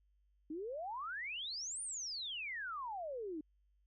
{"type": "exponential two-way sweep", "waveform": "sine", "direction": "up then down", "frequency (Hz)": [293.7, 9397, 293.7], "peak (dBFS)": -40, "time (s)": [0.5, 3.41], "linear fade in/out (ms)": 5, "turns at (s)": 1.82, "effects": ["added 50 Hz sine -70 dBFS peak until 3.86 s"]}